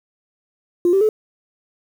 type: tone with pitch steps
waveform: sine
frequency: 350 / 388.3 / 430.9 Hz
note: F4 / G4 / A4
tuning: +4 / -16 / -36 cents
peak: -11 dBFS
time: 0.85-1.09 s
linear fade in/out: 2 ms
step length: 80 ms
effects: tanh soft clip ceiling -7 dBFS + 7-bit